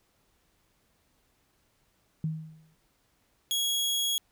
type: tone with exponential decay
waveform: sine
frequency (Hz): 158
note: D#3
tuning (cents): +27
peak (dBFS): -25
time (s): 2.24-2.75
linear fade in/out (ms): 2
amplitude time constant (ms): 110
type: tone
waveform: sawtooth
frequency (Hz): 3322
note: G#7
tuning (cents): 0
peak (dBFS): -23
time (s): 3.51-4.18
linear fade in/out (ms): 0
effects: pink hiss -70 dBFS RMS until 4.31 s